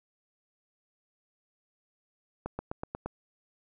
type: accelerating click train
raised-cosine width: 1 ms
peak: -20 dBFS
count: 6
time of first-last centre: 2.46-3.06 s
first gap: 130 ms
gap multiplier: 0.96
effects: none